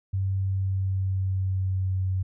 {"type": "tone with pitch glide", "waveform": "sine", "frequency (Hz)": [96.2, 93.89], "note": ["G2", "F#2"], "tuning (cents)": [-32, 26], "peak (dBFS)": -23, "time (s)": [0.13, 2.23], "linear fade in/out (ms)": 10, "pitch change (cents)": -42, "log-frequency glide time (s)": [0.39, 2.06], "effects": []}